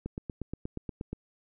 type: click train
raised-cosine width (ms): 3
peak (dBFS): -22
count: 10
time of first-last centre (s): 0.06-1.13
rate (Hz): 8.41
effects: none